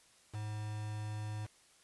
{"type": "tone with quantisation", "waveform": "triangle", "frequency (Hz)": 106.4, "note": "G#2", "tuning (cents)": 42, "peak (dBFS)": -36, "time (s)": [0.33, 1.47], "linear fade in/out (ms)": 20, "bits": 8, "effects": ["white hiss -65 dBFS RMS until 1.83 s", "resampled to 24000 Hz"]}